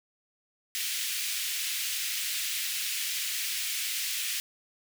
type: high-pass noise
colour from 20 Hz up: pink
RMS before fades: -32 dBFS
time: 0.75-4.4 s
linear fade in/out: 0 ms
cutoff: 2200 Hz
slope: 24 dB/octave
effects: none